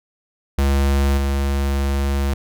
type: tone with level steps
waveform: square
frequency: 69.3 Hz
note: C#2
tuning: in tune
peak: -15 / -18 dBFS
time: 0.58-2.34 s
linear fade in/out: 5 ms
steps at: 1.17 s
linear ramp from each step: 10 ms
effects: none